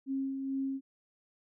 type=tone with tremolo; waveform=sine; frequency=270 Hz; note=C#4; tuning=45 cents flat; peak=-30 dBFS; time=0.06-0.81 s; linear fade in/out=50 ms; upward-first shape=sine; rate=2.3 Hz; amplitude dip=40%; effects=none